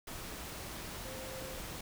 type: tone in noise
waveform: sine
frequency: 523.3 Hz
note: C5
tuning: in tune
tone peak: -46 dBFS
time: 1.05-1.59 s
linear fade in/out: 5 ms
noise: pink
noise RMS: -44 dBFS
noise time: 0.07-1.81 s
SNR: -5 dB
effects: none